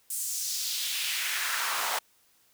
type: noise with high-pass filter sweep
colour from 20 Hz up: pink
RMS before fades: -31 dBFS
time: 0.1-1.99 s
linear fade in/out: 5 ms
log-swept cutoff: 9100 to 800 Hz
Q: 1.8
effects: white hiss -65 dBFS RMS until 2.53 s